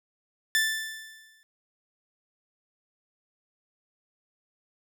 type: tone with exponential decay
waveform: sawtooth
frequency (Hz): 1763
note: A6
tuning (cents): +3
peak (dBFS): -17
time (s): 0.55-1.43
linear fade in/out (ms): 0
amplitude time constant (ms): 190
effects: none